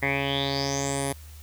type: tone with low-pass filter sweep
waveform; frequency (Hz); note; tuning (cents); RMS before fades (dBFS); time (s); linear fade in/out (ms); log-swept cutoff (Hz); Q
10% pulse; 138.59; C#3; 0; -27; 0.02-1.13; 10; 2000 to 11000; 8.2
effects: added 76 Hz sine -42 dBFS peak until 1.42 s + white hiss -52 dBFS RMS until 1.42 s